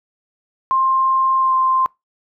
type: tone with pitch glide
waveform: sine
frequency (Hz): 1056 to 1046.3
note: C6 to C6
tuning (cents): +16 to 0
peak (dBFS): -13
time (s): 0.71-1.86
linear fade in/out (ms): 0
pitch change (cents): -16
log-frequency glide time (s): 1.38-1.53
effects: noise-tail reverb RT60 0.2 s tail -25 dB re dry